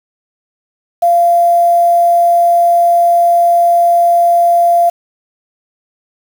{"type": "tone with quantisation", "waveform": "sine", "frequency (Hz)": 690, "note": "F5", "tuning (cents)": -21, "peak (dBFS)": -6, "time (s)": [1.02, 4.9], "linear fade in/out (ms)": 10, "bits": 5, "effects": []}